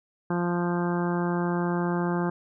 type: harmonic tone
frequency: 174.61 Hz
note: F3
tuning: in tune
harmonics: 1 / 2 / 3 / 4 / 5 / 6 / 7 / 8 / 9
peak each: -26 / -29 / -37 / -37 / -35 / -38 / -39 / -43 / -39 dBFS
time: 0.3-2.3 s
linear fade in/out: 5 ms
effects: none